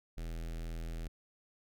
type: tone with notch filter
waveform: square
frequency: 41.2 Hz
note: E1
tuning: in tune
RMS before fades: -40 dBFS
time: 0.17-1.08 s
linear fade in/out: 10 ms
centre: 1000 Hz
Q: 1.7
effects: none